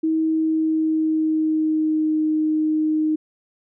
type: tone with pitch glide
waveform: sine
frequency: 318.8 to 310.3 Hz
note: D#4 to D#4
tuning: +42 to -5 cents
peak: -17 dBFS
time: 0.03-3.16 s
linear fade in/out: 10 ms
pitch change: -47 cents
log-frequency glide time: 0.19-2.22 s
effects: none